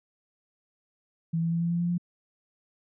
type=tone with pitch steps; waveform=sine; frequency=164.81 / 166.44 / 168.08 / 169.74 / 171.41 / 173.1 / 174.81 Hz; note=E3 / E3 / E3 / F3 / F3 / F3 / F3; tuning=0 / +17 / +34 / -49 / -32 / -15 / +2 cents; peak=-24 dBFS; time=1.33-1.981 s; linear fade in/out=10 ms; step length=93 ms; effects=none